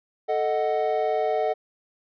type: chord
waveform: triangle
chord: D# diminished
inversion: second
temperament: equal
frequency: 440 / 622.3 / 740 Hz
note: A4 / D#5 / F#5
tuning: 0 / 0 / 0 cents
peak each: -24 dBFS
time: 0.28-1.54 s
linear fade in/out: 20 ms
effects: resampled to 11025 Hz